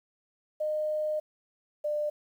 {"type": "tone pair in turn", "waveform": "sine", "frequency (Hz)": [612, 597], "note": ["D#5", "D5"], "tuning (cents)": [-29, 28], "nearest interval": "unison", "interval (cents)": 43, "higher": "first", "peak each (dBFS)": -27, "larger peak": "neither", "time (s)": [[0.6, 1.2], [1.84, 2.1]], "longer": "first", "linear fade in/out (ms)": 10, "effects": ["10-bit"]}